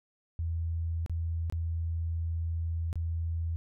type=tone with dropouts; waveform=sine; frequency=82.8 Hz; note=E2; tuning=8 cents sharp; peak=-29 dBFS; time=0.39-3.56 s; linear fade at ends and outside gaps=0 ms; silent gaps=1.062-1.096 / 1.499-1.524 / 2.929-2.956 s; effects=none